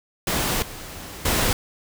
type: noise with level steps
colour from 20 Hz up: pink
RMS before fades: -23 / -37 / -21 dBFS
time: 0.27-1.53 s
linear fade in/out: 2 ms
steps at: 0.62 / 1.25 s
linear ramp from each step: 5 ms
effects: none